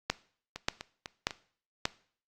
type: two click trains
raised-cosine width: 0.2 ms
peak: -21 / -9 dBFS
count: 4 / 4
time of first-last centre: 0.56-1.308 / 0.1-1.854 s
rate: 4.01 / 1.71 Hz
effects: noise-tail reverb RT60 0.5 s tail -19 dB re dry + Opus 48 kbps